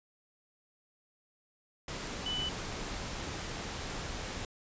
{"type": "tone in noise", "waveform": "sine", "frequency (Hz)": 2987, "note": "F#7", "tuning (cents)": 16, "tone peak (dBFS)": -33, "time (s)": [2.26, 2.49], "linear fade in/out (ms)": 2, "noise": "pink", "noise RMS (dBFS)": -39, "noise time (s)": [1.88, 4.45], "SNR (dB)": 3, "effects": ["resampled to 16000 Hz"]}